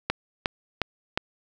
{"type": "click train", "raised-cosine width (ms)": 0.3, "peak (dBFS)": -7, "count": 4, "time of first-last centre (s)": [0.1, 1.175], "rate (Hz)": 2.79, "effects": []}